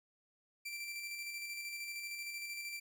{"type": "tone with tremolo", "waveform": "sawtooth", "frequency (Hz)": 2349, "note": "D7", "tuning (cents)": 0, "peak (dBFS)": -37, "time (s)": [0.65, 2.8], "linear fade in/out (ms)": 10, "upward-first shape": "square", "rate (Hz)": 13, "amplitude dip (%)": 30, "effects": []}